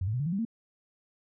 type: tone with pitch steps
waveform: sine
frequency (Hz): 92.5 / 107.49 / 124.91 / 145.15 / 168.67 / 196 / 227.8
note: F#2 / A2 / B2 / D3 / E3 / G3 / A#3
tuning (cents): 0 / -40 / +20 / -20 / +40 / 0 / -40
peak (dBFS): -27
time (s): 0.01-0.451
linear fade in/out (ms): 5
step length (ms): 63
effects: none